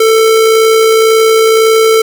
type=tone with amplitude modulation; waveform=square; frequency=444.6 Hz; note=A4; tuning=18 cents sharp; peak=-4 dBFS; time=0-2.02 s; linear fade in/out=5 ms; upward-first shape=sine; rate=61.9 Hz; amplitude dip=30%; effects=none